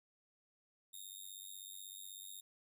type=tone with amplitude modulation; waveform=10% pulse; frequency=3690 Hz; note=A#7; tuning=18 cents flat; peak=-37 dBFS; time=0.93-2.41 s; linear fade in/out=10 ms; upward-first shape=sine; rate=96.2 Hz; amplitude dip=95%; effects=none